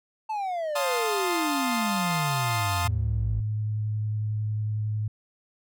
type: exponential sweep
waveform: triangle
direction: down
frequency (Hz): 891 to 51.7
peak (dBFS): -25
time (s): 0.29-3.41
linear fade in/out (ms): 10
type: chord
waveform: sawtooth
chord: F dominant seventh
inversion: none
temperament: equal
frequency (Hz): 698.5 / 880 / 1046.5 / 1244.5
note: F5 / A5 / C6 / Eb6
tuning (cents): 0 / 0 / 0 / 0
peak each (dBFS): -28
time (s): 0.75-2.88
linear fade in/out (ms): 10
type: tone with vibrato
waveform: sine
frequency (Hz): 107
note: A2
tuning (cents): -48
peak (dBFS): -25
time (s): 2.85-5.08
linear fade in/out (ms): 5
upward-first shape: triangle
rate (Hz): 11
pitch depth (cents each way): 12
effects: none